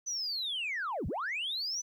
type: linear two-way sweep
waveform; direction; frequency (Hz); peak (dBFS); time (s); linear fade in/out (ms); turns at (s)
sine; down then up; 6100 to 46.25 to 6100; -31; 0.06-1.82; 20; 1.07
effects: tanh soft clip ceiling -29 dBFS + 12-bit